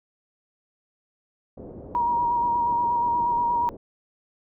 white low-pass noise, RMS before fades -40 dBFS, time 1.57-3.77 s, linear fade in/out 5 ms, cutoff 510 Hz, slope 24 dB/octave
sine tone with vibrato, 951 Hz, A#5, 34 cents sharp, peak -20 dBFS, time 1.95-3.69 s, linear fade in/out 0 ms, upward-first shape square, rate 8.4 Hz, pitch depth 19 cents each way
effects none

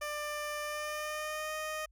15% pulse tone with pitch glide, 595 to 619.2 Hz, D5 to D#5, +22 to -9 cents, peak -29 dBFS, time 0.01-1.86 s, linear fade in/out 10 ms, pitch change +69 cents, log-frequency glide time 0.62-1.55 s, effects added 50 Hz sine -61 dBFS peak until 1.91 s

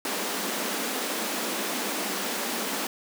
pink high-pass noise, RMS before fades -30 dBFS, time 0.05-2.87 s, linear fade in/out 2 ms, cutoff 190 Hz, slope 96 dB/octave, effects none

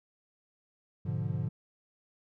triangle chord, G# diminished seventh, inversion none, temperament equal, 103.83 / 123.47 / 146.83 / 174.61 Hz, G#2 / B2 / D3 / F3, 0 / 0 / 0 / 0 cents, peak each -33 / -34 / -33 / -36 dBFS, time 1.05-1.49 s, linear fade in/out 10 ms, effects none

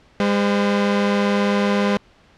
sawtooth tone pair together, 202.5 / 513 Hz, G#3 / C5, -43 / -34 cents, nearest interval octave + major third, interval 1609 cents, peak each -13 / -19 dBFS, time 0.2-1.97 s, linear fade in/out 0 ms, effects pink hiss -53 dBFS RMS until 2.37 s + low-pass 4000 Hz 12 dB/octave

